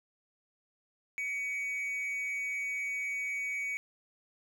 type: tone with amplitude modulation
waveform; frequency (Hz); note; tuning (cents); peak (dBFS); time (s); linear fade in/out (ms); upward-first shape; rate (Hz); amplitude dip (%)
triangle; 2252; C#7; +27; -29; 1.18-3.77; 0; sine; 245; 40
effects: none